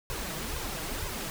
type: noise with flanger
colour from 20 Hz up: pink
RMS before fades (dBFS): -35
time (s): 0.1-1.3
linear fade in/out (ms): 0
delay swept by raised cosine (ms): 1.9 to 6.3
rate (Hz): 2.1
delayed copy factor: +0.85
effects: none